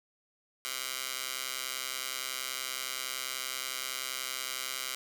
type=tone with high-pass filter; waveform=15% pulse; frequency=130.6 Hz; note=C3; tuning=3 cents flat; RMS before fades=-37 dBFS; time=0.65-4.95 s; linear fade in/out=0 ms; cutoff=2300 Hz; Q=0.58; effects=none